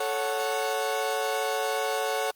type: chord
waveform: 30% pulse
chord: F# minor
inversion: first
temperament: equal with one note detuned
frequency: 437.5 / 554.4 / 740 Hz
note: A4 / C#5 / F#5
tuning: -10 / 0 / 0 cents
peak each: -28 dBFS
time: 0-2.31 s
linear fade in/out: 5 ms
effects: white hiss -64 dBFS RMS until 2.35 s + Opus 32 kbps